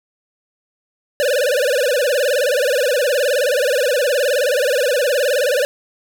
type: tone with vibrato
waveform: square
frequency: 538 Hz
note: C5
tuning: 48 cents sharp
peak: -15 dBFS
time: 1.2-5.65 s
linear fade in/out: 0 ms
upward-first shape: sine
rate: 19 Hz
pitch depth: 190 cents each way
effects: none